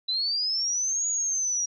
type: linear two-way sweep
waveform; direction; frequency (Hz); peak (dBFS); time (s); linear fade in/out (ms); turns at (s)
sine; up then down; 3951 to 6800 to 5700; -24; 0.08-1.66; 10; 1.08
effects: none